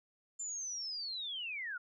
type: linear sweep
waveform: sine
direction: down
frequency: 7260 to 1376 Hz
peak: -38 dBFS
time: 0.39-1.78 s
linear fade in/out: 10 ms
effects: none